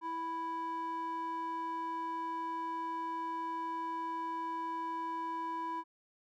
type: tone with band-pass filter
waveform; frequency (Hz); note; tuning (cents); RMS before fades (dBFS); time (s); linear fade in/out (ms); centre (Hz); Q
square; 329.6; E4; 0; -38; 0.01-5.84; 50; 890; 4.6
effects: none